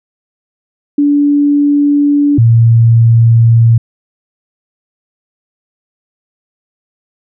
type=tone pair in turn; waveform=sine; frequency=288.8 / 115.41 Hz; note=D4 / A#2; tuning=-29 / -17 cents; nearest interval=octave + major third; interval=1588 cents; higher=first; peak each=-6 / -3 dBFS; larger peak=second; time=0.98-2.38 / 2.38-3.78 s; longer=neither; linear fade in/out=5 ms; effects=none